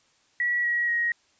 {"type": "tone with pitch steps", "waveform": "sine", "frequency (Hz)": [1933, 1909.7, 1886.7], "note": ["B6", "A#6", "A#6"], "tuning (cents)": [-38, 41, 20], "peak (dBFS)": -22, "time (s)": [0.4, 1.12], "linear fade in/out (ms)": 2, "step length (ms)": 240, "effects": ["white hiss -64 dBFS RMS until 1.39 s", "resampled to 16000 Hz"]}